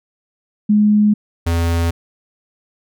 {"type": "tone pair in turn", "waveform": ["sine", "square"], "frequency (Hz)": [209.7, 84.24], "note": ["G#3", "E2"], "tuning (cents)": [17, 38], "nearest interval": "octave + major third", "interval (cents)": 1579, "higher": "first", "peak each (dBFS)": [-9, -15], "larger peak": "first", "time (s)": [[0.69, 1.14], [1.46, 1.91]], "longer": "neither", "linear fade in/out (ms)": 10, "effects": []}